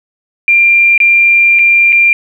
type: tone with dropouts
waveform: sine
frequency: 2383 Hz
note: D7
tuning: 25 cents sharp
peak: -4 dBFS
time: 0.48-2.13 s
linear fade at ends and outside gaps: 1 ms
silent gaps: 0.978-1.002 / 1.589-1.592 / 1.923-1.927 s
effects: 7-bit